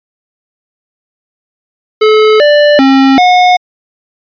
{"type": "tone with pitch steps", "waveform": "square", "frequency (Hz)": [431.2, 589, 269.3, 725], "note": ["A4", "D5", "C#4", "F#5"], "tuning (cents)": [-35, 5, -50, -35], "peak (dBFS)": -4, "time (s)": [2.01, 3.57], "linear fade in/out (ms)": 10, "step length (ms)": 390, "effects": ["resampled to 11025 Hz"]}